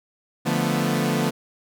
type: chord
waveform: sawtooth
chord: B half-diminished seventh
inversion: first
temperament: equal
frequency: 146.83 / 174.61 / 220 / 246.9 Hz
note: D3 / F3 / A3 / B3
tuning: 0 / 0 / 0 / 0 cents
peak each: -22 dBFS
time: 0.45-1.31 s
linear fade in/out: 20 ms
effects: none